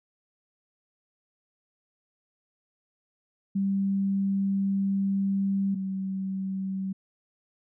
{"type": "tone pair in turn", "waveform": "sine", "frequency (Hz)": [196, 191.63], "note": ["G3", "G3"], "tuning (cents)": [0, -39], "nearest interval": "unison", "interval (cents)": 39, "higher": "first", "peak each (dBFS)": [-23, -28], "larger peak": "first", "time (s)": [[3.55, 5.75], [5.75, 6.93]], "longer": "first", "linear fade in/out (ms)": 10, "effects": []}